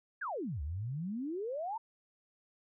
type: exponential two-way sweep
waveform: sine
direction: down then up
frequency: 1747 to 67.9 to 939 Hz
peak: -35 dBFS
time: 0.21-1.78 s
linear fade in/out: 10 ms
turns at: 0.62 s
effects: none